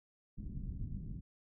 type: low-pass noise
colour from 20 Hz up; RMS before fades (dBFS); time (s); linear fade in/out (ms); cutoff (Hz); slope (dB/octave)
pink; -42; 0.37-1.21; 20; 210; 24
effects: none